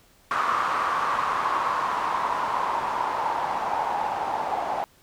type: noise with low-pass filter sweep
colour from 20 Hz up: blue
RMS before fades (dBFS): -26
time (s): 0.31-4.84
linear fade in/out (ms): 0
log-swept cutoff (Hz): 1200 to 800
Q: 5.4
effects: pink hiss -58 dBFS RMS until 5.02 s